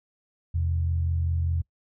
sine tone pair together, 83.6 / 128.73 Hz, E2 / C3, +25 / -28 cents, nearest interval perfect fifth, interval 747 cents, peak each -23 / -33 dBFS, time 0.54-1.62 s, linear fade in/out 10 ms, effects noise-tail reverb RT60 0.1 s tail -23 dB re dry

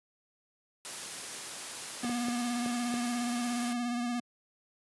white noise, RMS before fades -40 dBFS, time 0.85-3.73 s, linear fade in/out 0 ms
square tone with vibrato, 240.9 Hz, B3, 43 cents flat, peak -31 dBFS, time 2.03-4.2 s, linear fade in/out 5 ms, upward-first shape sine, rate 17 Hz, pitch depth 33 cents each way
clicks, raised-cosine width 2 ms, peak -25 dBFS, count 5, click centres 2.046 / 2.096 / 2.284 / 2.661 / 2.94 s
effects high-pass 150 Hz 12 dB/octave + resampled to 24000 Hz

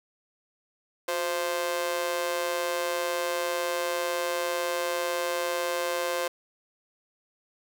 sawtooth tone with amplitude modulation, 522 Hz, C5, 4 cents flat, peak -19 dBFS, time 1.08-6.28 s, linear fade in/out 5 ms, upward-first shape sine, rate 162 Hz, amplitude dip 90%, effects none

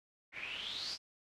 white noise with low-pass filter sweep, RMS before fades -42 dBFS, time 0.32-0.98 s, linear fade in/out 50 ms, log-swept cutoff 2100 to 5200 Hz, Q 8.7, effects none

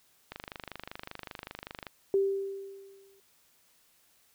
click train, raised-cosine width 0.3 ms, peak -23 dBFS, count 40, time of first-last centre 0.32-1.868 s, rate 25.2 Hz
sine tone with exponential decay, 392 Hz, G4, in tune, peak -21 dBFS, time 2.14-3.2 s, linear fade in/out 1 ms, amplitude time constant 230 ms
effects white hiss -66 dBFS RMS until 4.34 s

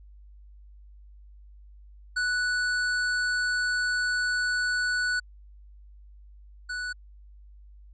square tone pair in turn, 1480 / 1480 Hz, F#6 / F#6, 0 / 0 cents, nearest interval unison, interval 0 cents, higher neither, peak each -25 / -31 dBFS, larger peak first, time 2.16-5.2 / 6.69-6.93 s, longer first, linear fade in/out 10 ms, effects added 50 Hz sine -47 dBFS peak until 7.93 s + resampled to 16000 Hz

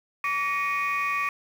sine tone cluster, 1141 / 1873 / 2216 / 2468 Hz, C#6 / A#6 / C#7 / D#7, +50 / +8 / -1 / -15 cents, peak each -26 / -31 / -32 / -28 dBFS, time 0.24-1.29 s, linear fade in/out 2 ms, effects tanh soft clip ceiling -18 dBFS + 8-bit

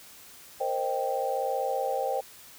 sine chord, C minor seventh, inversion third, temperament equal with one note detuned, 466.2 / 527.2 / 622.3 / 784 Hz, Bb4 / C5 / Eb5 / G5, 0 / +13 / 0 / 0 cents, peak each -35 / -30 / -35 / -30 dBFS, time 0.6-2.21 s, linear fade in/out 10 ms, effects white hiss -50 dBFS RMS until 2.58 s

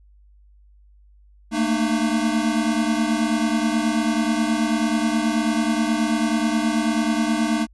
square tone cluster, 221.3 / 230.6 / 303.2 Hz, A3 / A#3 / D#4, +10 / -19 / -45 cents, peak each -24 dBFS, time 1.51-7.67 s, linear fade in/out 50 ms, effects added 50 Hz sine -49 dBFS peak until 7.73 s + resampled to 24000 Hz

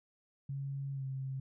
sine tone with pitch glide, 138.1 to 133.55 Hz, C#3 to C3, -6 to +36 cents, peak -36 dBFS, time 0.49-1.4 s, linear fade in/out 5 ms, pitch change -58 cents, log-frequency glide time 0.93-1.04 s, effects none

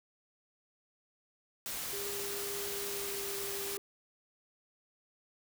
white noise, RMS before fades -39 dBFS, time 1.66-3.77 s, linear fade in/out 0 ms
triangle tone with pitch glide, 402.8 to 397.9 Hz, G4 to G4, +47 to +26 cents, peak -39 dBFS, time 1.93-3.78 s, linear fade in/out 0 ms, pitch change -21 cents, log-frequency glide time 2.88-3.21 s
effects none

